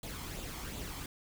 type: noise with flanger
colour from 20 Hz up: pink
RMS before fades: -42 dBFS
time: 0.03-1.06 s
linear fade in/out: 2 ms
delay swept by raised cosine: 0.27 to 0.96 ms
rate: 2.7 Hz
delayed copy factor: +0.5
effects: none